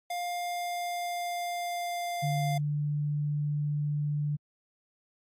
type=tone with pitch glide; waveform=square; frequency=704 to 697.9 Hz; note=F5 to F5; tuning=+14 to -1 cents; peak=-32 dBFS; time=0.1-2.58 s; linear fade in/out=5 ms; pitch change=-15 cents; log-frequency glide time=0.37-2.19 s
type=tone; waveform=sine; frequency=147.5 Hz; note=D3; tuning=8 cents sharp; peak=-27 dBFS; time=2.22-4.37 s; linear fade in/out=20 ms
effects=AAC 64 kbps